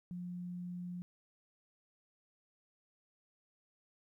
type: tone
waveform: sine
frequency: 177.6 Hz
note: F3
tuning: 29 cents sharp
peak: -40 dBFS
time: 0.11-1.02 s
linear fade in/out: 0 ms
effects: 13-bit